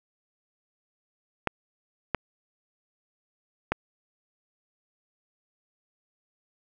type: clicks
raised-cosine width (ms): 0.5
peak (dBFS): -9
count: 3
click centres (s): 1.473 / 2.147 / 3.72
effects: none